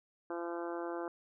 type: harmonic tone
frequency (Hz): 171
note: F3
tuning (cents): -36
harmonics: 2 / 3 / 4 / 5 / 6 / 7 / 8 / 9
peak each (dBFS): -39 / -43 / -45 / -47 / -49 / -50 / -51 / -52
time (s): 0.3-1.08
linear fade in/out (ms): 2
effects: none